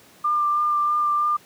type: tone with vibrato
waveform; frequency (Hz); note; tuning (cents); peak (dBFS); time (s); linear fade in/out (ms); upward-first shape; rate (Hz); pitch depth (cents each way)
sine; 1193; D6; +27; -18; 0.24-1.37; 10; sine; 3.1; 14
effects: pink hiss -51 dBFS RMS until 1.45 s + high-pass 150 Hz 12 dB/octave